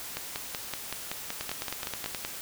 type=two click trains; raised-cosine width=0.2 ms; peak=-15 / -15 dBFS; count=8 / 12; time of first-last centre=1.41-2.148 / 0.17-2.249 s; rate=9.49 / 5.29 Hz; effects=white hiss -40 dBFS RMS until 2.41 s